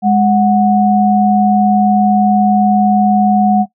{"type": "tone pair together", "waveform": "sine", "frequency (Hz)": [206.8, 736], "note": ["G#3", "F#5"], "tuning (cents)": [-7, -9], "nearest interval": "octave + minor seventh", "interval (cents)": 2198, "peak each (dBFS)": -10, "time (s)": [0.02, 3.66], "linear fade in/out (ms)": 50, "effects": ["noise-tail reverb RT60 0.1 s tail -17 dB re dry"]}